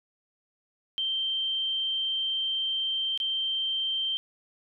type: tone with dropouts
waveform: sine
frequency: 3136 Hz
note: G7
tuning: in tune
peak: -26 dBFS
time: 0.98-4.17 s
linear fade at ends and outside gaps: 0 ms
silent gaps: 3.176-3.201 s
effects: none